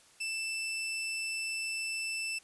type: tone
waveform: sawtooth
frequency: 2653 Hz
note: E7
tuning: 10 cents sharp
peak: -30 dBFS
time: 0.2-2.39 s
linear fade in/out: 10 ms
effects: white hiss -61 dBFS RMS until 2.43 s + resampled to 24000 Hz